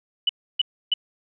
sine tone bursts, 2972 Hz, F#7, 7 cents sharp, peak -16 dBFS, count 3, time 0.27-0.939 s, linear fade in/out 5 ms, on 23 ms, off 300 ms, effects none

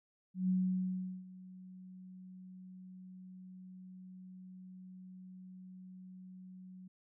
sine tone with ADSR envelope, 185 Hz, F#3, in tune, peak -28 dBFS, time 0.34-6.88 s, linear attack 150 ms, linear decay 750 ms, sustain -21 dB, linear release 7 ms, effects none

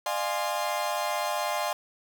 40% pulse chord, D half-diminished seventh, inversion none, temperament equal with one note detuned, 602.8 / 698.5 / 830.6 / 1046.5 Hz, D5 / F5 / Ab5 / C6, +45 / 0 / 0 / 0 cents, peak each -32 dBFS, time 0.06-1.73 s, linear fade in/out 2 ms, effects none

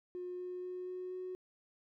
triangle tone with pitch steps, 359.6 / 361.7 / 363.8 / 365.9 / 368 Hz, F#4 / F#4 / F#4 / F#4 / F#4, -49 / -39 / -29 / -19 / -9 cents, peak -36 dBFS, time 0.15-1.35 s, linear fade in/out 0 ms, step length 240 ms, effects tanh soft clip ceiling -37 dBFS

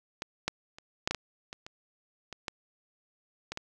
clicks, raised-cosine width 0.2 ms, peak -17 / -11 / -29 / -10 / -12 / -15 / -23 / -26 / -23 / -16 / -19 / -19 dBFS, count 12, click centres 0.221 / 0.48 / 0.785 / 1.075 / 1.11 / 1.147 / 1.529 / 1.665 / 2.327 / 2.482 / 3.52 / 3.574 s, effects none

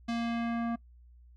square tone with low-pass filter sweep, 233.1 Hz, A#3, in tune, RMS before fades -32 dBFS, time 0.08-0.76 s, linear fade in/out 10 ms, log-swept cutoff 5000 to 1200 Hz, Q 1.1, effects noise-tail reverb RT60 0.1 s tail -22 dB re dry + added 60 Hz sine -53 dBFS peak until 1.36 s

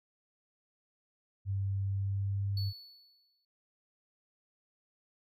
sine tone with pitch glide, 98 to 99.54 Hz, G2 to G2, 0 to +27 cents, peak -30 dBFS, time 1.45-2.73 s, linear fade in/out 50 ms, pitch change +27 cents, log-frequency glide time 1.88-2.54 s
triangle tone with exponential decay, 4435 Hz, C#8, in tune, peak -37 dBFS, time 2.57-3.45 s, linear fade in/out 2 ms, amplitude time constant 190 ms
effects none

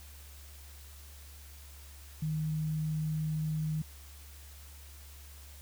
sine tone with quantisation, 155.56 Hz, D#3, in tune, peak -30 dBFS, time 2.22-3.82 s, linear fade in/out 5 ms, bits 10, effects added 71 Hz sine -49 dBFS peak until 5.61 s + white hiss -55 dBFS RMS until 5.61 s

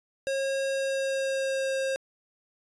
square tone with pitch glide, 542 to 534.8 Hz, C#5 to C5, -39 to +38 cents, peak -27 dBFS, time 0.27-1.96 s, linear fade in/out 0 ms, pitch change -23 cents, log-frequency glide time 0.69-1.75 s, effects resampled to 22050 Hz

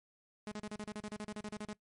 sawtooth tone bursts, 211.1 Hz, G#3, 29 cents sharp, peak -36 dBFS, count 16, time 0.47-1.73 s, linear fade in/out 0 ms, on 45 ms, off 36 ms, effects noise-tail reverb RT60 0.1 s tail -20 dB re dry + MP3 48 kbps

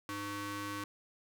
sawtooth ring-modulated tone, 405.8 Hz, G#4, 40 cents flat, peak -31 dBFS, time 0.09-0.84 s, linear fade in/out 0 ms, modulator 710 Hz, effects none

